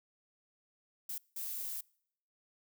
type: noise bursts at uneven times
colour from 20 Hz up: violet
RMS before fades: -40 dBFS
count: 2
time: 1.09-1.18 / 1.36-1.81 s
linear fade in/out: 5 ms
effects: noise-tail reverb RT60 0.7 s tail -26 dB re dry